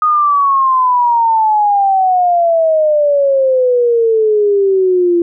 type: exponential sweep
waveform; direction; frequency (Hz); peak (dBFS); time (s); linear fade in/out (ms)
sine; down; 1244.5 to 340.5; -8; 0.02-5.22; 2
effects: none